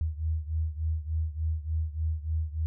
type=beating tone pair; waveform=sine; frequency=78.2 / 81.6 Hz; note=D#2 / E2; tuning=+9 / -17 cents; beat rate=3.4 Hz; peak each=-29 / -32 dBFS; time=0.01-2.66 s; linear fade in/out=0 ms; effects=none